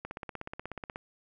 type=click train; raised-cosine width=0.5 ms; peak=-23 dBFS; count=16; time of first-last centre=0.05-0.959 s; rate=16.5 Hz; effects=none